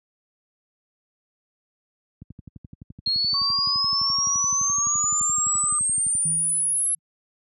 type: click train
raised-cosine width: 5 ms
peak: -26 dBFS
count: 47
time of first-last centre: 2.22-6.152 s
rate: 11.7 Hz
type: exponential sweep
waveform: sine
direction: up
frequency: 4229 to 11060 Hz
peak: -20 dBFS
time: 3.06-6.95 s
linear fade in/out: 5 ms
type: tone with pitch glide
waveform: sine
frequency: 1108.7 to 1216 Hz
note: C#6 to D#6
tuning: 0 to -40 cents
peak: -29 dBFS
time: 3.34-5.79 s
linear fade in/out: 2 ms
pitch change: +160 cents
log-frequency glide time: 4.57-5.08 s
type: tone with exponential decay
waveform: sine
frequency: 158.3 Hz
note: D#3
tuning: 30 cents sharp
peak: -28 dBFS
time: 6.25-6.99 s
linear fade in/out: 5 ms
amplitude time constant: 160 ms
effects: high-pass 80 Hz 12 dB/octave